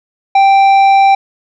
sine tone with tanh clipping, 784 Hz, G5, in tune, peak -6 dBFS, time 0.35-1.15 s, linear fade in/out 5 ms, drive 9 dB, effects none

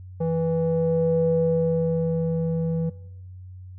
square tone with low-pass filter sweep, 164 Hz, E3, 9 cents flat, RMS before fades -23 dBFS, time 0.2-2.9 s, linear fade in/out 10 ms, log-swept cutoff 600 to 370 Hz, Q 5.2, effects noise-tail reverb RT60 1.0 s tail -21 dB re dry + added 92 Hz sine -38 dBFS peak until 3.78 s

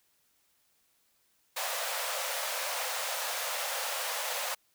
pink high-pass noise, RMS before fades -34 dBFS, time 1.56-4.55 s, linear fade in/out 10 ms, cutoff 500 Hz, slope 96 dB/octave, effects white hiss -71 dBFS RMS until 4.74 s

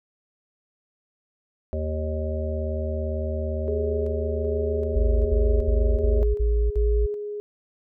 harmonic tone, 77.78 Hz, D#2, in tune, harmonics 1 / 3 / 5 / 7 / 8, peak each -26 / -35 / -34 / -34 / -33 dBFS, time 1.73-6.23 s, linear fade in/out 0 ms
sine tone with tremolo, 415.3 Hz, G#4, in tune, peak -25 dBFS, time 3.68-7.4 s, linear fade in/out 0 ms, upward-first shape square, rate 1.3 Hz, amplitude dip 35%
sine tone bursts, 54.6 Hz, A1, 13 cents flat, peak -18 dBFS, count 6, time 4.95-7.065 s, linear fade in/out 10 ms, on 310 ms, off 51 ms
effects none

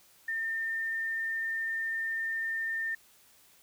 sine tone, 1808 Hz, A6, 47 cents sharp, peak -30 dBFS, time 0.28-2.95 s, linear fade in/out 5 ms, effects white hiss -61 dBFS RMS until 3.62 s

